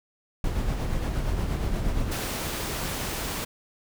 brown noise with tremolo, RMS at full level -25 dBFS, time 0.44-2.12 s, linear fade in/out 2 ms, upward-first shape sine, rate 8.5 Hz, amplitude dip 35%
pink noise, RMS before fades -31 dBFS, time 2.11-3.45 s, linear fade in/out 10 ms
effects none

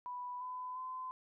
sine tone with pitch steps, 987.8 / 1005.6 / 1023.8 Hz, B5 / B5 / C6, 0 / +31 / -38 cents, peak -40 dBFS, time 0.06-1.11 s, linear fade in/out 0 ms, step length 350 ms, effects none

